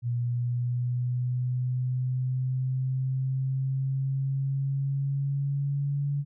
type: linear sweep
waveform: sine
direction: up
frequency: 120 to 142.8 Hz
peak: -25 dBFS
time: 0.02-6.25 s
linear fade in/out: 50 ms
effects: none